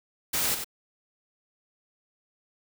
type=noise with echo; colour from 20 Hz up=white; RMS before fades=-27 dBFS; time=0.33-0.55 s; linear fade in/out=10 ms; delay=95 ms; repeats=1; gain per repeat=-7 dB; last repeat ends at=0.645 s; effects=none